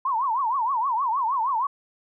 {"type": "tone with vibrato", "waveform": "sine", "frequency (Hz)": 993, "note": "B5", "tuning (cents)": 9, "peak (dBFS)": -21, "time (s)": [0.05, 1.67], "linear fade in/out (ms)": 5, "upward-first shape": "triangle", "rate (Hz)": 6.4, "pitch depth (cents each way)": 260, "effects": []}